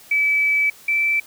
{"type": "tone pair in turn", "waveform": "sine", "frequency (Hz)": [2300, 2327], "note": ["D7", "D7"], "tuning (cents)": [-37, -17], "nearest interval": "unison", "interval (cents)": 20, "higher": "second", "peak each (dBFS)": [-15, -16], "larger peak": "first", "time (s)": [[0.11, 0.7], [0.88, 1.2]], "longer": "first", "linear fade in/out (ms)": 5, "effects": ["white hiss -46 dBFS RMS until 1.26 s"]}